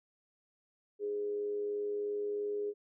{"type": "tone with amplitude modulation", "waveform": "sine", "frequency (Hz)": 413.5, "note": "G#4", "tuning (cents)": -8, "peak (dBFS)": -31, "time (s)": [0.99, 2.74], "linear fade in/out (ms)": 50, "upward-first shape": "sine", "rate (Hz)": 103, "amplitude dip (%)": 35, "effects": []}